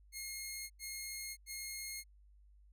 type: tone bursts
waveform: 10% pulse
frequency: 2147 Hz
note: C7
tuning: 44 cents sharp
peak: -33 dBFS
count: 3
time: 0.12-2.04 s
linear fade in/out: 50 ms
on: 580 ms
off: 90 ms
effects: added 50 Hz sine -60 dBFS peak until 2.72 s